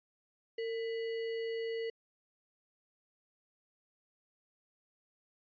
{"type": "tone with sample-and-hold", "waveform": "sine", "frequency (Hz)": 454.9, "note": "A#4", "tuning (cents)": -42, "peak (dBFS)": -34, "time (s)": [0.58, 1.9], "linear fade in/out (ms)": 5, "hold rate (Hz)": 2450, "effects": ["resampled to 11025 Hz"]}